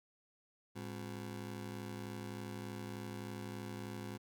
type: ring-modulated tone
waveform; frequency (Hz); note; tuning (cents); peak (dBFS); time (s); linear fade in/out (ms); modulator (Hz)
25% pulse; 155.56; D#3; 0; -36; 0.75-4.18; 20; 46.1
effects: none